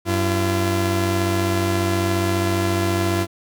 sawtooth tone pair together, 94.7 / 339.8 Hz, F#2 / F4, +41 / -47 cents, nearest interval octave + minor seventh, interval 2212 cents, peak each -17 dBFS, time 0.05-3.27 s, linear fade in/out 50 ms, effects none

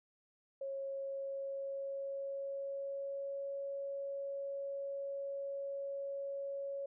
sine tone with pitch glide, 546 to 555.5 Hz, C#5 to C#5, -26 to +4 cents, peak -38 dBFS, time 0.61-6.86 s, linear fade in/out 5 ms, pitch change +30 cents, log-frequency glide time 0.76-3.5 s, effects none

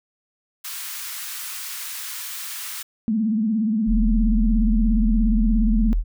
white high-pass noise, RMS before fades -32 dBFS, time 0.64-2.83 s, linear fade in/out 10 ms, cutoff 1100 Hz, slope 24 dB/octave
sine tone with vibrato, 218.2 Hz, A3, 14 cents flat, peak -18 dBFS, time 3.08-5.93 s, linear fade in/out 0 ms, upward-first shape sine, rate 17 Hz, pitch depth 100 cents each way
sine tone, 40.31 Hz, E1, 38 cents flat, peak -17 dBFS, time 3.86-6.04 s, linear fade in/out 50 ms
effects none

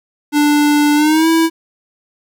square tone with pitch glide, 294.5 to 326.8 Hz, D4 to E4, +5 to -15 cents, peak -10 dBFS, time 0.32-1.5 s, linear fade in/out 50 ms, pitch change +180 cents, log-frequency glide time 0.95-1.28 s, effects 8-bit

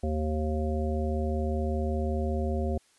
harmonic tone, 77.1 Hz, D#2, 15 cents flat, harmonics 1 / 3 / 5 / 7 / 9, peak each -28 / -33 / -35 / -36 / -38 dBFS, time 0.03-2.78 s, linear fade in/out 5 ms, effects white hiss -64 dBFS RMS until 2.98 s + resampled to 24000 Hz

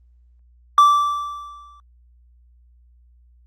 triangle tone with exponential decay, 1166 Hz, D6, 13 cents flat, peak -5 dBFS, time 0.78-1.8 s, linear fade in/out 1 ms, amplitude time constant 220 ms, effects added 60 Hz sine -50 dBFS peak until 3.46 s + Opus 24 kbps

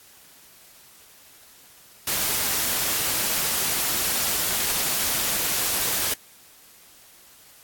white noise, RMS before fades -24 dBFS, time 2.07-6.14 s, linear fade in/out 5 ms, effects white hiss -51 dBFS RMS until 7.63 s + AAC 64 kbps

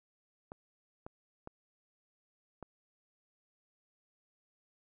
clicks, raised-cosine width 1 ms, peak -30 dBFS, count 4, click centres 0.519 / 1.065 / 1.474 / 2.627 s, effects none

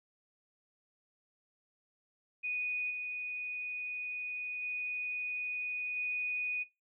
sine tone with level steps, 2478 Hz, D#7, 8 cents flat, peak -33 / -37 / -35 / -33 dBFS, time 2.43-6.64 s, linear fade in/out 20 ms, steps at 2.9 / 4.62 / 5.96 s, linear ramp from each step 10 ms, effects noise-tail reverb RT60 0.2 s tail -17 dB re dry

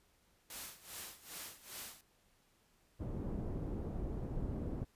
white noise with tremolo, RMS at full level -45 dBFS, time 0.5-2.01 s, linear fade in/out 2 ms, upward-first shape sine, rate 2.5 Hz, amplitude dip 85%
pink low-pass noise, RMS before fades -40 dBFS, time 2.99-4.85 s, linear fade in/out 20 ms, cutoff 390 Hz, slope 12 dB/octave
effects pink hiss -72 dBFS RMS until 4.95 s + resampled to 32000 Hz

